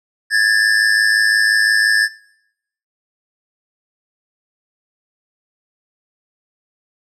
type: tone pair together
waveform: square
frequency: 1661.2 / 1767 Hz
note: G#6 / A6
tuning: 0 / +7 cents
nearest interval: minor second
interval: 107 cents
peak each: -15 dBFS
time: 0.3-2.09 s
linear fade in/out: 50 ms
effects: noise-tail reverb RT60 0.8 s tail -21 dB re dry + low-pass 8000 Hz 12 dB/octave